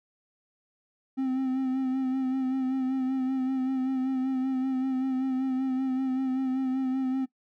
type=tone with vibrato; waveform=triangle; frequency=261.6 Hz; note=C4; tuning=in tune; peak=-23 dBFS; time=1.17-7.26 s; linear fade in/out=20 ms; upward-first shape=sine; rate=5.2 Hz; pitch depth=32 cents each way; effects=noise-tail reverb RT60 0.1 s tail -18 dB re dry